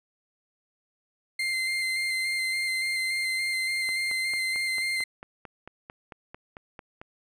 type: tone with vibrato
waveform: 35% pulse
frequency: 2088 Hz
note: C7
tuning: 4 cents flat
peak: -24 dBFS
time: 1.39-5.04 s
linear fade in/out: 5 ms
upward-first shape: square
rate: 3.5 Hz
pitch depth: 14 cents each way
type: click train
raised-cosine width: 0.5 ms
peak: -26 dBFS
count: 15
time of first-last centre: 3.89-7.015 s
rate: 4.48 Hz
effects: low-pass 11000 Hz 12 dB/octave